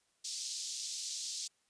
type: band-pass noise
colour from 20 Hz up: white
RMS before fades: -41 dBFS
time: 0.24-1.48 s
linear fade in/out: 10 ms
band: 4100 to 7000 Hz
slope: 24 dB/octave
effects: white hiss -75 dBFS RMS until 1.69 s + resampled to 22050 Hz